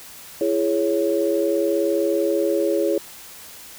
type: chord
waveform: sine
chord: C# minor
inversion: first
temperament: equal with one note detuned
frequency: 335 / 415.3 / 554.4 Hz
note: E4 / G#4 / C#5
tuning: +28 / 0 / 0 cents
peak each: -22 dBFS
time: 0.41-2.98 s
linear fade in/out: 2 ms
effects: white hiss -41 dBFS RMS until 3.78 s